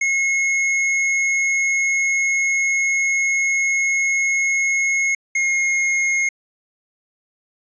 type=tone pair in turn; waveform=square; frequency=2169 / 2150 Hz; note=C#7 / C7; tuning=-38 / +47 cents; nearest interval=unison; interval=15 cents; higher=first; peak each=-17 dBFS; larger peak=neither; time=0.01-5.15 / 5.35-6.29 s; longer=first; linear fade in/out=5 ms; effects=resampled to 16000 Hz